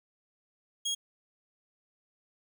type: tone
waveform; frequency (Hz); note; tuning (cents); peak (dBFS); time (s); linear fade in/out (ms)
25% pulse; 3285; G#7; -20; -26; 0.85-0.95; 10
effects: none